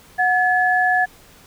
sine tone pair together, 733.2 / 1714 Hz, F#5 / A6, -16 / -46 cents, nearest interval octave + minor third, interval 1470 cents, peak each -17 dBFS, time 0.18-1.06 s, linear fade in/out 20 ms, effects pink hiss -48 dBFS RMS until 1.46 s

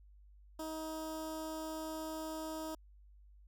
15% pulse tone with notch filter, 316.2 Hz, D#4, 28 cents sharp, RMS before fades -42 dBFS, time 0.59-2.75 s, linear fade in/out 5 ms, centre 2200 Hz, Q 0.67, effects added 50 Hz sine -57 dBFS peak until 3.47 s

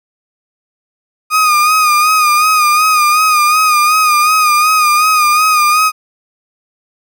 35% pulse tone with vibrato, 1233 Hz, D#6, 16 cents flat, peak -6 dBFS, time 1.3-5.92 s, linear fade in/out 50 ms, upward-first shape sine, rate 2.7 Hz, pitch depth 49 cents each way, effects none

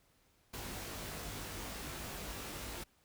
pink noise with comb filter, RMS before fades -44 dBFS, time 0.53-2.84 s, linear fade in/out 10 ms, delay 20 ms, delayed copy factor +0.8, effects pink hiss -71 dBFS RMS until 3.04 s

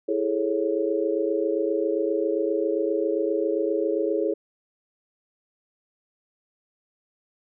sine chord, A major seventh, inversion second, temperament just, 330 / 412.5 / 440 / 550 Hz, E4 / G#4 / A4 / C#5, +2 / -12 / 0 / -14 cents, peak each -27 / -26 / -28 / -28 dBFS, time 0.08-4.34 s, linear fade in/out 10 ms, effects none

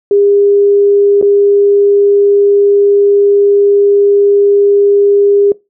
sine tone with dropouts, 404.1 Hz, G#4, 47 cents flat, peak -5 dBFS, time 0.11-5.52 s, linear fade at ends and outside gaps 2 ms, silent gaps 1.214-1.225 s, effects noise-tail reverb RT60 0.2 s tail -20 dB re dry

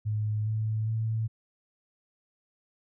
sine tone with pitch steps, 106.7 / 109.2 / 111.4 Hz, G#2 / A2 / A2, +47 / -13 / +22 cents, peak -26 dBFS, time 0.05-1.28 s, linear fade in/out 20 ms, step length 410 ms, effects none

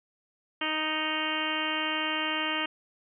harmonic tone with a mistuned harmonic, 311.1 Hz, D#4, in tune, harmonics 1 / 2 / 3 / 4 / 5 / 6 / 7 / 8 / 9 / 10, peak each -36 / -39 / -37 / -36 / -38 / -36 / -37 / -39 / -34 / -36 dBFS, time 0.61-2.66 s, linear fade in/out 5 ms, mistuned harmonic 7, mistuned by +20 cents, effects none

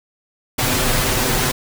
pink noise with comb filter, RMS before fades -18 dBFS, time 0.58-1.52 s, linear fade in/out 10 ms, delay 7.9 ms, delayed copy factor +1, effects none

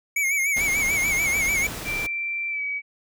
square tone with vibrato, 2217 Hz, C#7, in tune, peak -21 dBFS, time 0.16-1.67 s, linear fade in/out 5 ms, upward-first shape sine, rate 6.8 Hz, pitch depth 79 cents each way
pink noise, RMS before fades -33 dBFS, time 0.56-2.07 s, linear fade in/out 10 ms
sine tone with pitch glide, 2349 to 2274 Hz, D7 to C#7, 0 to +44 cents, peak -25 dBFS, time 1.84-2.82 s, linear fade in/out 50 ms, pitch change -56 cents, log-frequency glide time 2.49-2.62 s
effects none

